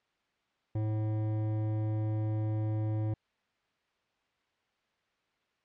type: tone with hard clipping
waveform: sine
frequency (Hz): 108.1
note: A2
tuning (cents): -30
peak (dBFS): -31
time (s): 0.75-3.14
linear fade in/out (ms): 5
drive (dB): 12
effects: white hiss -75 dBFS RMS until 5.64 s + low-pass 3000 Hz 12 dB/octave